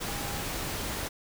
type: tone in noise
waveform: sine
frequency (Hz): 810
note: G#5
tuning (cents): -43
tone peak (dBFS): -42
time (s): 0.07-0.43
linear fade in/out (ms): 20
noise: pink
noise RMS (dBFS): -34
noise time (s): 0-1.09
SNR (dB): -11
effects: none